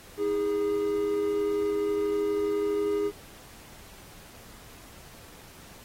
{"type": "tone pair together", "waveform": "triangle", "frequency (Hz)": [317.6, 409.8], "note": ["D#4", "G#4"], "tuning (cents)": [36, -23], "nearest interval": "major third", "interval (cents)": 441, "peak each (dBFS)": [-31, -23], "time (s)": [0.17, 3.12], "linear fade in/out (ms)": 50, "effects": ["pink hiss -50 dBFS RMS until 5.84 s", "AAC 48 kbps"]}